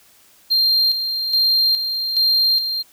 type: tone with tremolo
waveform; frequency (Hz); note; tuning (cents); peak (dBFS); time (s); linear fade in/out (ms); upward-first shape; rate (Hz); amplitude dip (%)
triangle; 4186; C8; 0; -12; 0.5-2.83; 20; square; 1.2; 55
effects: white hiss -52 dBFS RMS until 2.92 s